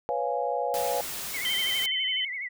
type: chord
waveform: sine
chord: C# dominant seventh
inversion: third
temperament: equal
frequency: 493.9 / 554.4 / 698.5 / 830.6 Hz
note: B4 / C#5 / E#5 / G#5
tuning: 0 / 0 / 0 / 0 cents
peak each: -31 dBFS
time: 0.09-1.01 s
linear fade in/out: 0 ms
type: noise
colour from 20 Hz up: white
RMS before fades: -35 dBFS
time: 0.74-1.86 s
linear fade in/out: 0 ms
type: tone with vibrato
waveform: sine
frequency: 2087 Hz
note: C7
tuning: 5 cents flat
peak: -31 dBFS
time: 1.33-2.49 s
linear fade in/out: 20 ms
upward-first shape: sine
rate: 12 Hz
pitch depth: 110 cents each way
type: tone with pitch glide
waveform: sine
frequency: 3108 to 3056 Hz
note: G7 to G7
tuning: -16 to -45 cents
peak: -26 dBFS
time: 1.45-2.25 s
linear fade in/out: 2 ms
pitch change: -29 cents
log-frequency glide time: 1.62-2.06 s
effects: none